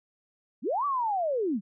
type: linear two-way sweep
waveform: sine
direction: up then down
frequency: 172.6 to 1174.7 to 172.6 Hz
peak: -25 dBFS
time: 0.62-1.61 s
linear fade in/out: 50 ms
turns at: 0.85 s
effects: none